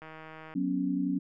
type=click train; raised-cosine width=0.5 ms; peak=-31 dBFS; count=83; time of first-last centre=0.02-0.539 s; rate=158 Hz
type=chord; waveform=sine; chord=F# suspended fourth; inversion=none; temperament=just; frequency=185 / 246.7 / 277.5 Hz; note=F#3 / B3 / C#4; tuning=0 / -2 / +2 cents; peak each=-32 / -34 / -29 dBFS; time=0.55-1.19 s; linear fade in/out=10 ms
effects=none